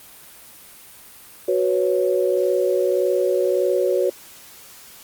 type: chord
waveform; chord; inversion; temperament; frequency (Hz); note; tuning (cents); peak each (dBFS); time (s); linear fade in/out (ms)
sine; F# suspended fourth; none; just; 370 / 493.3 / 555; F#4 / B4 / C#5; 0 / -2 / +2; -20 / -22 / -21; 1.48-4.1; 5
effects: white hiss -44 dBFS RMS until 5.03 s + Opus 32 kbps